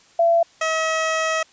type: tone pair in turn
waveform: sine / 15% pulse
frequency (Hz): 675 / 640.5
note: E5 / E5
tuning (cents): +41 / -50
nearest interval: minor second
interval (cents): 91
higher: first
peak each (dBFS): -13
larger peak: neither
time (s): 0.19-0.43 / 0.61-1.43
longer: second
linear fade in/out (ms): 5
effects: white hiss -53 dBFS RMS until 1.52 s + resampled to 16000 Hz